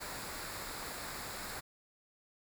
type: noise with comb filter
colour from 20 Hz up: pink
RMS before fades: -43 dBFS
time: 0-1.61 s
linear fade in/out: 20 ms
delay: 0.33 ms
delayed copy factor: -0.55
effects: none